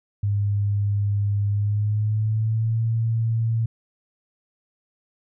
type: tone with pitch glide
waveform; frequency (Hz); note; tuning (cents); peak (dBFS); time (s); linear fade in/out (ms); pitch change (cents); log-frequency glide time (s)
sine; 101.8 to 113.61; G#2 to A#2; -34 to -44; -19; 0.23-3.66; 5; +190; 1.49-2.81
effects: none